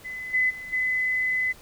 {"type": "tone with level steps", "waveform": "sine", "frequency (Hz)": 2018, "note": "B6", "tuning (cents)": 37, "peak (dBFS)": [-32, -19, -35, -22], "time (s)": [0.04, 1.53], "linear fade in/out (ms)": 20, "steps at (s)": [0.33, 0.49, 0.72], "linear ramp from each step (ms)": 20, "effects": ["pink hiss -50 dBFS RMS until 1.61 s"]}